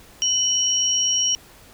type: tone pair together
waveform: sine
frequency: 2987 / 5639 Hz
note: F#7 / F8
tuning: +16 / +16 cents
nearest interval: major seventh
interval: 1100 cents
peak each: -21 / -20 dBFS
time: 0.22-1.35 s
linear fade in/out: 0 ms
effects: pink hiss -48 dBFS RMS until 1.73 s